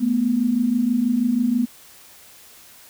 sine tone pair together, 219.5 / 245.7 Hz, A3 / B3, -4 / -9 cents, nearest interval major second, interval 195 cents, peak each -22 / -18 dBFS, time 0-1.66 s, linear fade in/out 20 ms, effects white hiss -47 dBFS RMS until 2.89 s

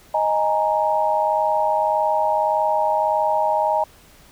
sine chord, D# suspended fourth, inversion none, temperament equal, 622.3 / 830.6 / 932.3 Hz, D#5 / G#5 / A#5, 0 / 0 / 0 cents, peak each -21 dBFS, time 0.14-3.84 s, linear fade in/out 5 ms, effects pink hiss -50 dBFS RMS until 4.31 s

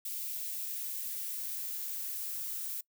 violet noise with high-pass filter sweep, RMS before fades -38 dBFS, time 0.05-2.81 s, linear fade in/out 5 ms, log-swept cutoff 2500 to 950 Hz, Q 1.3, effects noise-tail reverb RT60 0.1 s tail -23 dB re dry

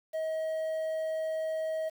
triangle tone with quantisation, 636 Hz, D#5, 38 cents sharp, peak -28 dBFS, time 0.13-1.9 s, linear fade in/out 20 ms, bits 9, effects none

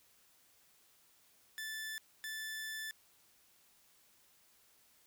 sawtooth tone bursts at uneven times, 1754 Hz, A6, 6 cents flat, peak -37 dBFS, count 2, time 1.58-1.98 / 2.24-2.91 s, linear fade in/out 0 ms, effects white hiss -68 dBFS RMS until 5.06 s

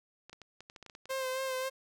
clicks, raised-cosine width 0.2 ms, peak -32 dBFS, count 12, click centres 0.296 / 0.33 / 0.417 / 0.606 / 0.699 / 0.762 / 0.827 / 0.863 / 0.898 / 0.951 / 1.056 / 1.106 s
sawtooth tone with vibrato, 523.3 Hz, C5, in tune, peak -29 dBFS, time 1.09-1.7 s, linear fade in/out 20 ms, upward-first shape sine, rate 3.7 Hz, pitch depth 29 cents each way
effects none

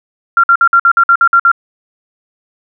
sine tone bursts, 1379 Hz, F6, 22 cents flat, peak -4 dBFS, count 10, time 0.37-1.516 s, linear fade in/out 2 ms, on 66 ms, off 54 ms, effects none

